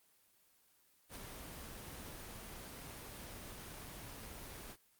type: noise with ADSR envelope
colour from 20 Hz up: pink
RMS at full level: -45 dBFS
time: 1.09-4.77 s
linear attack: 68 ms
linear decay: 4 ms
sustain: -4 dB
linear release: 56 ms
effects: white hiss -71 dBFS RMS until 4.99 s + Opus 24 kbps